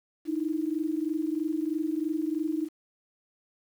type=tone pair together; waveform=sine; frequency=304.3 / 327.4 Hz; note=D#4 / E4; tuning=-38 / -12 cents; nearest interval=minor second; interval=126 cents; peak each=-29 / -30 dBFS; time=0.25-2.69 s; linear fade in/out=50 ms; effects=9-bit